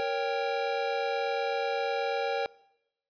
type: chord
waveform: square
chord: G diminished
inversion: first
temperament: equal with one note detuned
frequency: 466.2 / 554.4 / 789.9 Hz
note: Bb4 / Db5 / G5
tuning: 0 / 0 / +13 cents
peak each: -33 dBFS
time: 0-2.46 s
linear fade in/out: 0 ms
effects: noise-tail reverb RT60 0.9 s tail -23 dB re dry + resampled to 11025 Hz